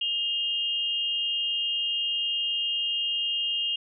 sine tone pair together, 2836 / 3195 Hz, F7 / G7, +26 / +32 cents, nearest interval major second, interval 206 cents, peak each -26 / -31 dBFS, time 0.01-3.76 s, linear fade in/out 5 ms, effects none

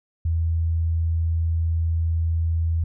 sine tone, 82.3 Hz, E2, 2 cents flat, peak -19 dBFS, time 0.25-2.84 s, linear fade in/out 5 ms, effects none

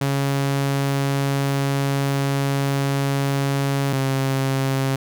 sawtooth tone pair in turn, 138.59 / 134.88 Hz, C#3 / C#3, 0 / -47 cents, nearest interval unison, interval 47 cents, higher first, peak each -15 dBFS, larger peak neither, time 0.01-3.93 / 3.93-4.96 s, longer first, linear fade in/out 5 ms, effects none

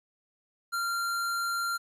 square tone, 1383 Hz, F6, 17 cents flat, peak -29 dBFS, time 0.72-1.78 s, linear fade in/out 20 ms, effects resampled to 32000 Hz + 11-bit

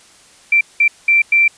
sine tone bursts at uneven times, 2349 Hz, D7, in tune, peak -8 dBFS, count 4, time 0.52-0.61 / 0.8-0.88 / 1.08-1.22 / 1.32-1.48 s, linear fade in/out 5 ms, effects white hiss -46 dBFS RMS until 1.57 s + resampled to 22050 Hz

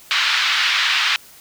white band-pass noise, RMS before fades -18 dBFS, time 0.11-1.16 s, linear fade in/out 0 ms, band 1200 to 3900 Hz, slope 24 dB/octave, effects white hiss -45 dBFS RMS until 1.4 s

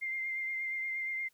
sine tone with vibrato, 2100 Hz, C7, 6 cents sharp, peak -33 dBFS, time 0.01-1.29 s, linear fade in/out 20 ms, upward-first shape triangle, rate 8.5 Hz, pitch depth 25 cents each way, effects white hiss -71 dBFS RMS until 1.33 s

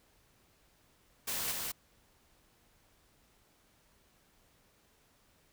white noise with echo, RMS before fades -36 dBFS, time 1.27-1.52 s, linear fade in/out 10 ms, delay 200 ms, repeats 1, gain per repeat -2 dB, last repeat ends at 1.72 s, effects pink hiss -68 dBFS RMS until 5.52 s

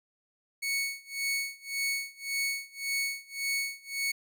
sawtooth tone with tremolo, 2217 Hz, C#7, in tune, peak -24 dBFS, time 0.62-4.12 s, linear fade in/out 10 ms, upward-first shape sine, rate 1.8 Hz, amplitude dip 95%, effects none

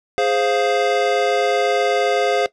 square chord, F minor, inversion first, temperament equal, 415.3 / 523.3 / 698.5 Hz, Ab4 / C5 / F5, 0 / 0 / 0 cents, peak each -21 dBFS, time 0.18-2.46 s, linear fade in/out 0 ms, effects noise-tail reverb RT60 0.1 s tail -17 dB re dry + low-pass 5000 Hz 12 dB/octave

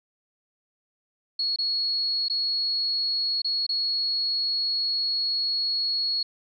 sine tone with dropouts, 4339 Hz, C#8, 38 cents flat, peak -23 dBFS, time 1.39-6.23 s, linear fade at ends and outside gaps 5 ms, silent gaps 1.561-1.586 / 2.284-2.298 / 3.419-3.445 / 3.666-3.691 s, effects none

